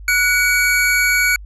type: tone pair together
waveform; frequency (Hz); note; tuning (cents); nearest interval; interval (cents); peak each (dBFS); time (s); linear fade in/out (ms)
square; 1467 / 2266; F#6 / C#7; -15 / +37; minor sixth; 752; -17 / -16; 0.08-1.36; 2
effects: added 50 Hz sine -32 dBFS peak until 1.45 s + resampled to 32000 Hz